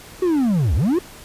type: linear two-way sweep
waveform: triangle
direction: down then up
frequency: 380 to 60.2 to 380 Hz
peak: -13 dBFS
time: 0.22-0.99 s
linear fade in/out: 5 ms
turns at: 0.75 s
effects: pink hiss -41 dBFS RMS until 1.24 s + resampled to 32000 Hz